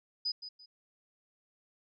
sine tone with echo, 4978 Hz, D#8, in tune, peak -30 dBFS, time 0.25-0.32 s, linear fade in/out 10 ms, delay 170 ms, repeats 2, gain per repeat -11 dB, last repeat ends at 0.66 s, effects none

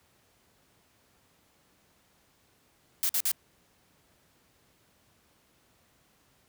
blue noise bursts, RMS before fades -27 dBFS, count 3, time 3.03-3.316 s, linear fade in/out 0 ms, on 62 ms, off 50 ms, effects pink hiss -66 dBFS RMS until 6.48 s + high-pass 60 Hz 12 dB/octave

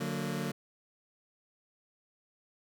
sawtooth chord, D augmented, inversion none, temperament just, 146.83 / 183.54 / 229.4 Hz, D3 / F#3 / A#3, 0 / -14 / -28 cents, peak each -33 dBFS, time 0-0.52 s, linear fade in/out 10 ms, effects none

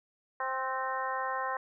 harmonic tone with a mistuned harmonic, 262.4 Hz, C4, 5 cents sharp, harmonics 2 / 3 / 4 / 5 / 6 / 7, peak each -39 / -37 / -34 / -41 / -41 / -40 dBFS, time 0.4-1.57 s, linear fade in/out 2 ms, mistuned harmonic 6, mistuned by -34 cents, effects none

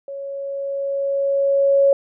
sine tone with level ramp, 554.4 Hz, C#5, in tune, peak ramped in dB -28 to -10 dBFS, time 0.08-1.93 s, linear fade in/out 2 ms, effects none

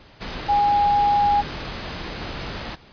sine tone in noise, 820 Hz, G#5, 22 cents flat, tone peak -15 dBFS, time 0.48-1.42 s, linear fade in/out 20 ms, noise pink, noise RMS -31 dBFS, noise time 0.2-2.76 s, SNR +13 dB, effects pink hiss -49 dBFS RMS until 2.92 s + resampled to 11025 Hz

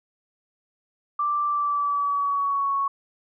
sine tone with pitch glide, 1174.7 to 1108.8 Hz, D6 to C#6, 0 to 0 cents, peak -21 dBFS, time 1.19-2.88 s, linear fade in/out 5 ms, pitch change -100 cents, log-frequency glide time 1.45-2.75 s, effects none

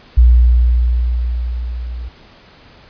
sine tone with level ramp, 60.1 Hz, B1, 46 cents flat, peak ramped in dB -3 to -23 dBFS, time 0.17-2.09 s, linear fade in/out 10 ms, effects pink hiss -44 dBFS RMS until 2.89 s + resampled to 11025 Hz

